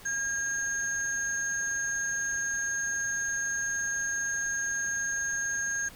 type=tone pair together; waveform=sine; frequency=1622 / 6454 Hz; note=G#6 / G8; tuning=-41 / +50 cents; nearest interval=2 octaves; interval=2391 cents; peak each=-30 / -32 dBFS; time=0.05-5.89 s; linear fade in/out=10 ms; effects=pink hiss -50 dBFS RMS until 5.95 s